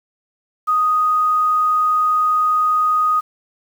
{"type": "tone with quantisation", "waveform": "sine", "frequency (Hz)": 1245, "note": "D#6", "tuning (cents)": 1, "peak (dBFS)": -13, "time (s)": [0.67, 3.21], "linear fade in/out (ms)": 20, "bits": 7, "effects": []}